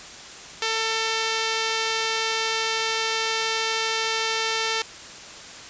5% pulse tone, 446.8 Hz, A4, 27 cents sharp, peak -11 dBFS, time 0.62-4.82 s, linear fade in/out 2 ms, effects white hiss -40 dBFS RMS until 5.69 s + resampled to 16000 Hz

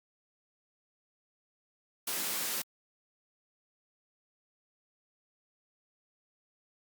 white high-pass noise, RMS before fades -34 dBFS, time 2.07-2.62 s, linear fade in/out 5 ms, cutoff 150 Hz, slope 48 dB/octave, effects Opus 48 kbps

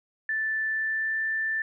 sine tone with pitch glide, 1760 to 1771.2 Hz, A6 to A6, 0 to +11 cents, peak -25 dBFS, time 0.29-1.62 s, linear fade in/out 2 ms, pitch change +11 cents, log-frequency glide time 0.68-1.2 s, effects none

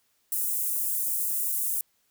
white high-pass noise, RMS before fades -28 dBFS, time 0.32-1.81 s, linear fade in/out 2 ms, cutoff 8700 Hz, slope 24 dB/octave, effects white hiss -70 dBFS RMS until 2.1 s

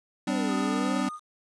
square chord, G suspended fourth, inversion none, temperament equal with one note detuned, 196 / 255.1 / 293.7 Hz, G3 / C4 / D4, 0 / -44 / 0 cents, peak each -31 / -30 / -31 dBFS, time 0.27-1.09 s, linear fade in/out 5 ms
sine exponential two-way sweep, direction down then up, 577 to 376.4 to 577 Hz, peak -35 dBFS, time 0.29-1.01 s, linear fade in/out 10 ms, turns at 0.55 s
sine tone with vibrato, 1234 Hz, D#6, 15 cents flat, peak -35 dBFS, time 0.47-1.2 s, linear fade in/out 50 ms, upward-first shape sine, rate 2.7 Hz, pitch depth 12 cents each way
effects resampled to 22050 Hz + 9-bit

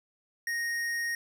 triangle tone with hard clipping, 1864.7 Hz, A#6, in tune, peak -31 dBFS, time 0.47-1.15 s, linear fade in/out 2 ms, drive 16 dB, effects none

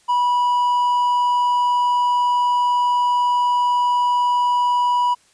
triangle tone, 978 Hz, B5, 17 cents flat, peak -13 dBFS, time 0.08-5.15 s, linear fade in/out 20 ms, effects white hiss -56 dBFS RMS until 5.33 s + resampled to 22050 Hz

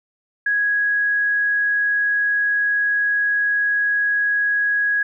sine tone, 1661.2 Hz, G#6, in tune, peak -16 dBFS, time 0.46-5.03 s, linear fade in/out 5 ms, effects none

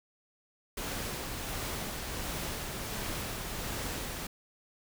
pink noise with tremolo, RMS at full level -36 dBFS, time 0.77-4.27 s, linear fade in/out 5 ms, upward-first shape sine, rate 1.4 Hz, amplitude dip 25%, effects none

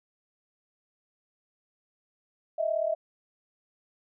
sine tone pair together, 625.8 / 663 Hz, D#5 / E5, +10 / +10 cents, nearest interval minor second, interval 100 cents, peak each -28 / -28 dBFS, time 2.58-2.95 s, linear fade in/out 10 ms, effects none

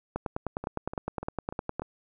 two click trains, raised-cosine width 1 ms, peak -22 / -16 dBFS, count 5 / 17, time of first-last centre 0.64-1.82 / 0.16-1.796 s, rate 3.39 / 9.78 Hz, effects none

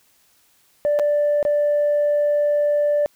sine tone with dropouts, 587.3 Hz, D5, in tune, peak -14 dBFS, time 0.85-3.06 s, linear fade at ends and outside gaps 0 ms, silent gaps 0.99-0.996 / 1.428-1.451 s, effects tanh soft clip ceiling -13 dBFS + white hiss -59 dBFS RMS until 3.15 s

